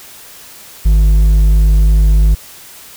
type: tone with hard clipping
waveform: sine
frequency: 51.5 Hz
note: G#1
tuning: 14 cents flat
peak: -7 dBFS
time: 0.85-2.35 s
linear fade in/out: 10 ms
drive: 5 dB
effects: white hiss -36 dBFS RMS until 2.96 s